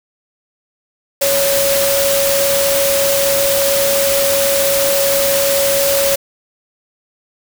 sine tone in noise, 556 Hz, C#5, 5 cents sharp, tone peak -14 dBFS, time 1.21-6.16 s, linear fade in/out 10 ms, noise white, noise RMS -17 dBFS, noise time 1.21-6.16 s, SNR 0 dB, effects none

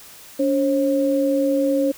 sine tone pair together, 284.8 / 538.9 Hz, C#4 / C#5, +47 / -49 cents, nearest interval major seventh, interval 1104 cents, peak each -19 dBFS, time 0.39-1.92 s, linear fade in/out 10 ms, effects white hiss -43 dBFS RMS until 1.97 s

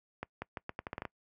accelerating click train, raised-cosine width 0.5 ms, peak -22 dBFS, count 10, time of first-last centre 0.23-1.052 s, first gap 190 ms, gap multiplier 0.8, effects noise-tail reverb RT60 0.1 s tail -24 dB re dry + high-pass 60 Hz 12 dB/octave

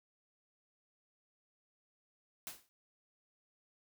white noise with exponential decay, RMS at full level -41 dBFS, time 2.47-2.69 s, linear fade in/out 0 ms, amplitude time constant 46 ms, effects none

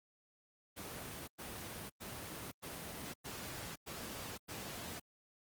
pink noise bursts, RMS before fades -45 dBFS, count 7, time 0.76-5 s, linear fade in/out 20 ms, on 520 ms, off 100 ms, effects high-pass 80 Hz 12 dB/octave + Opus 24 kbps

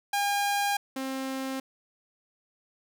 sawtooth tone pair in turn, 809 / 265.6 Hz, G#5 / C4, -46 / +26 cents, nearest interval octave + perfect fifth, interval 1928 cents, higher first, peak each -21 / -27 dBFS, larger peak first, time 0.13-0.77 / 0.96-1.6 s, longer neither, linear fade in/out 5 ms, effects none

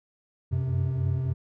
triangle tone cluster, 91.1 / 94.6 / 130.5 Hz, F#2 / F#2 / C3, -26 / +39 / -4 cents, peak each -28 / -29 / -24 dBFS, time 0.51-1.34 s, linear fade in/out 20 ms, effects none

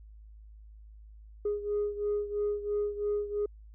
sine beating tone pair, 412.9 / 415.9 Hz, G#4 / G#4, -10 / +2 cents, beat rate 3 Hz, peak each -29 / -33 dBFS, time 1.45-3.46 s, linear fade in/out 5 ms, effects tanh soft clip ceiling -24 dBFS + added 53 Hz sine -48 dBFS peak until 3.74 s

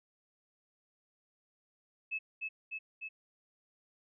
sine tone with echo, 2600 Hz, E7, 24 cents flat, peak -33 dBFS, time 2.11-2.19 s, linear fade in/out 20 ms, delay 300 ms, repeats 3, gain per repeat -2 dB, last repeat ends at 3.09 s, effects none

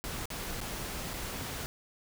pink noise with dropouts, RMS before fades -38 dBFS, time 0.04-1.66 s, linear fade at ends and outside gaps 0 ms, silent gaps 0.256-0.303 / 0.605-0.613 / 1.134-1.138 s, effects none

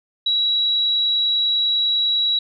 sine tone, 3890 Hz, B7, 27 cents flat, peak -16 dBFS, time 0.26-2.39 s, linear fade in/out 5 ms, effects none

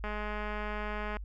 click train, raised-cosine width 0.5 ms, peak -23 dBFS, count 238, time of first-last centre 0.04-1.169 s, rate 210 Hz, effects added 50 Hz sine -38 dBFS peak until 1.24 s

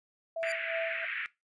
sine tone with tremolo, 659.3 Hz, E5, in tune, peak -29 dBFS, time 0.36-1.05 s, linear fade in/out 5 ms, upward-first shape sine, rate 2.8 Hz, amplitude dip 80%
sawtooth tone with exponential growth, 2349 Hz, D7, in tune, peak -31 dBFS, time 0.4-0.52 s, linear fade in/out 2 ms, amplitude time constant 25 ms
white band-pass noise, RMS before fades -36 dBFS, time 0.43-1.26 s, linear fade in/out 0 ms, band 1500 to 2500 Hz, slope 48 dB/octave
effects noise-tail reverb RT60 0.2 s tail -19 dB re dry + resampled to 22050 Hz

